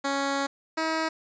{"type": "tone pair in turn", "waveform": "10% pulse", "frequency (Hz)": [277.2, 320.2], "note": ["C#4", "D#4"], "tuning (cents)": [0, 50], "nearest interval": "major second", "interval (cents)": 250, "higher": "second", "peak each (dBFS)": [-17, -17], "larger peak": "neither", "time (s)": [[0.04, 0.47], [0.77, 1.09]], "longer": "first", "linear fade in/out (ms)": 10, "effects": ["resampled to 16000 Hz", "9-bit"]}